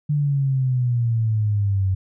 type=exponential sweep; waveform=sine; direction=down; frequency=149.5 to 93.5 Hz; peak=-17 dBFS; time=0.09-1.95 s; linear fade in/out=10 ms; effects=none